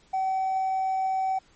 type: tone with hard clipping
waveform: triangle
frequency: 762 Hz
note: G5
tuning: 49 cents flat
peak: -23 dBFS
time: 0.13-1.39 s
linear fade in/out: 10 ms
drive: 2 dB
effects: pink hiss -60 dBFS RMS until 1.55 s + MP3 32 kbps